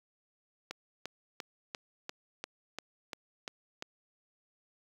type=click train; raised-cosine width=0.2 ms; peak=-21 dBFS; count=10; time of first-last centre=0.71-3.824 s; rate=2.89 Hz; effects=high-pass 100 Hz 12 dB/octave + 8-bit